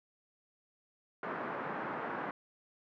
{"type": "band-pass noise", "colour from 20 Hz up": "white", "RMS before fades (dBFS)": -39, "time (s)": [1.23, 2.31], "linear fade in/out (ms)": 2, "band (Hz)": [150, 1500], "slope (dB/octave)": 24, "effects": []}